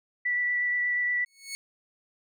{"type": "tone with vibrato", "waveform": "sine", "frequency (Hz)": 1962, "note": "B6", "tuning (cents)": -12, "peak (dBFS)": -24, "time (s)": [0.25, 1.25], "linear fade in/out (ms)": 10, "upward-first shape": "triangle", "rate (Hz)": 8.4, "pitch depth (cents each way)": 10}
{"type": "tone with exponential growth", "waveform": "15% pulse", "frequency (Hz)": 2205, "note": "C#7", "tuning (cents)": -10, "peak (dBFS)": -25, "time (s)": [1.26, 1.55], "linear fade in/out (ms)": 0, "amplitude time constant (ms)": 63}
{"effects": []}